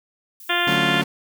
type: noise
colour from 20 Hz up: violet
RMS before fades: -42 dBFS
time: 0.4-0.76 s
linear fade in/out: 2 ms
type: harmonic tone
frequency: 349.2 Hz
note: F4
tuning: in tune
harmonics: 1 / 2 / 3 / 4 / 5 / 6 / 7 / 8 / 9 / 10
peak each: -29 / -27 / -29 / -26 / -24 / -30 / -29 / -28 / -28 / -28 dBFS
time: 0.49-1.02 s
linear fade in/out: 10 ms
type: chord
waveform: 35% pulse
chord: D major seventh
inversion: none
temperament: just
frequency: 146.83 / 183.54 / 220.2 / 275.3 Hz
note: D3 / F#3 / A3 / C#4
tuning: 0 / -14 / +2 / -12 cents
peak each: -26 dBFS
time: 0.67-1.04 s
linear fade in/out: 5 ms
effects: none